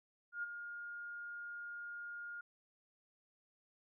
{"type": "tone with ADSR envelope", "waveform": "sine", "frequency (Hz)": 1419, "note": "F6", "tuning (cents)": 27, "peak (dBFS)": -36, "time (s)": [0.32, 2.41], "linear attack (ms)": 110, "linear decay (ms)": 22, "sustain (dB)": -8, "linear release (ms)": 5, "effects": []}